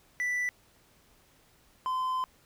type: tone pair in turn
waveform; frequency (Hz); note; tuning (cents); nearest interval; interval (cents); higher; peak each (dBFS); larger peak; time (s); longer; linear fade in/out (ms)
triangle; 1975.5 / 1027.9; B6 / C6; 0 / -31; major seventh; 1131; first; -26; neither; 0.2-0.49 / 1.86-2.24; second; 0
effects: pink hiss -63 dBFS RMS until 2.45 s